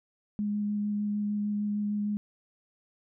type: tone with vibrato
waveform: sine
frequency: 207.3 Hz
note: G#3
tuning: 3 cents flat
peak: -27 dBFS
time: 0.39-2.17 s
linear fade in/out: 0 ms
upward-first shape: square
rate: 6.6 Hz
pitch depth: 8 cents each way
effects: none